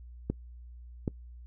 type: clicks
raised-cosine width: 3 ms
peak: -16 dBFS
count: 2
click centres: 0.3 / 1.078 s
effects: noise-tail reverb RT60 0.1 s tail -23 dB re dry + added 60 Hz sine -45 dBFS peak until 1.46 s